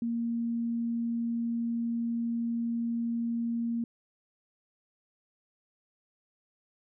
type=tone; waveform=sine; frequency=233.1 Hz; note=A#3; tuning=in tune; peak=-28 dBFS; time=0.02-3.84 s; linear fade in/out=2 ms; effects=none